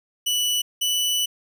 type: tone pair in turn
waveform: sawtooth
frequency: 2960 / 2971 Hz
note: F#7 / F#7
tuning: 0 / +6 cents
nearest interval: unison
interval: 6 cents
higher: second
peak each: -17 dBFS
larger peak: neither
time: 0.26-0.62 / 0.81-1.26 s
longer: second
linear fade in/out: 10 ms
effects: none